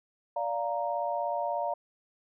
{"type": "chord", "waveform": "sine", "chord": "Bb major", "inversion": "first", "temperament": "just", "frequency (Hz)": [582.7, 699.2, 932.3], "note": ["D5", "F5", "Bb5"], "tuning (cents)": [-14, 2, 0], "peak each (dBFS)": [-33, -32, -33], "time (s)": [0.36, 1.74], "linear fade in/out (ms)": 5, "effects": []}